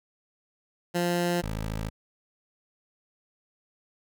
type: tone pair in turn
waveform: 15% pulse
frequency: 174.61 / 53.74 Hz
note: F3 / A1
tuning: 0 / -40 cents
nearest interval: octave + minor sixth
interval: 2040 cents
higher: first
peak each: -18 / -24 dBFS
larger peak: first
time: 0.94-1.42 / 1.42-1.9 s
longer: neither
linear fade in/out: 20 ms
effects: none